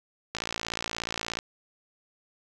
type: click train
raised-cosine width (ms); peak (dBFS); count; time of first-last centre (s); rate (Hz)
0.2; -13; 60; 0.35-1.389; 56.8
effects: none

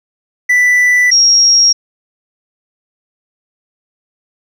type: tone pair in turn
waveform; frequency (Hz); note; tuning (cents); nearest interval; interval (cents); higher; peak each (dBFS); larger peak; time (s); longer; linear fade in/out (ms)
triangle / sine; 1979 / 5597; B6 / F8; +3 / +3; octave + tritone; 1800; second; -5; neither; 0.49-1.11 / 1.11-1.73; neither; 10
effects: none

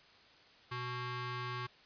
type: ring-modulated tone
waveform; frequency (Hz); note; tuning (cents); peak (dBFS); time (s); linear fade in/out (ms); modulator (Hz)
sawtooth; 493.9; B4; 0; -31; 0.71-1.67; 10; 617
effects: white hiss -61 dBFS RMS until 1.85 s + resampled to 11025 Hz

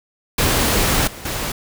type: noise with level steps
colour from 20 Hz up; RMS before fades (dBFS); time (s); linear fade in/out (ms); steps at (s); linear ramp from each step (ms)
pink; -17 / -35 / -24; 0.38-1.52; 5; 1.07 / 1.25; 5
effects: none

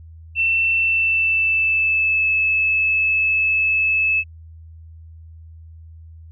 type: tone with pitch glide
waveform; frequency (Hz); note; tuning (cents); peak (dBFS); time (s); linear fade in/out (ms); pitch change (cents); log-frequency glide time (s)
sine; 2684 to 2605; E7 to E7; +31 to -21; -15; 0.35-4.24; 50; -52; 0.77-2.28
effects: added 81 Hz sine -38 dBFS peak until 6.31 s

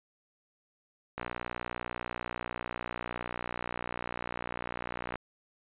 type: click train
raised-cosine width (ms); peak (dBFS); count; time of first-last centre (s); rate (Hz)
0.5; -20; 240; 1.18-5.157; 60.1
effects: resampled to 8000 Hz

